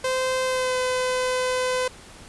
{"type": "tone with pitch glide", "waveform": "sawtooth", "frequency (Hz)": [517, 507.8], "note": ["C5", "B4"], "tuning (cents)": [-21, 48], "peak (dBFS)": -18, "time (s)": [0.04, 1.88], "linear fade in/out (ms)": 5, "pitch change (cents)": -31, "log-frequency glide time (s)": [0.44, 0.77], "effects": ["pink hiss -45 dBFS RMS until 2.28 s", "resampled to 24000 Hz"]}